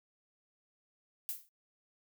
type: noise with exponential decay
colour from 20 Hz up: violet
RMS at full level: -34 dBFS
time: 1.29-1.49 s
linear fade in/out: 0 ms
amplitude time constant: 43 ms
effects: noise-tail reverb RT60 0.1 s tail -25 dB re dry